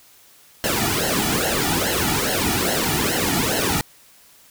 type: noise with flanger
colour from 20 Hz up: pink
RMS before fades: -21 dBFS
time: 0.64-3.81 s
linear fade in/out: 0 ms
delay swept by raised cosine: 0.83 to 1.93 ms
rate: 2.4 Hz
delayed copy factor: -0.95
effects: white hiss -51 dBFS RMS until 4.5 s